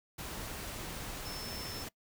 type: tone in noise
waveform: sine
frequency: 5300 Hz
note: E8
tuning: 9 cents sharp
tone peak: -44 dBFS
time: 1.25-1.84 s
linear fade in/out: 10 ms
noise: pink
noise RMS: -42 dBFS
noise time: 0.18-1.89 s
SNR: -5 dB
effects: noise-tail reverb RT60 0.1 s tail -22 dB re dry